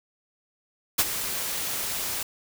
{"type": "noise with ADSR envelope", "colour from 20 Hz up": "white", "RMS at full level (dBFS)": -19, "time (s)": [0.98, 2.23], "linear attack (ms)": 14, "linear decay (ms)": 43, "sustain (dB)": -11, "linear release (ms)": 3, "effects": []}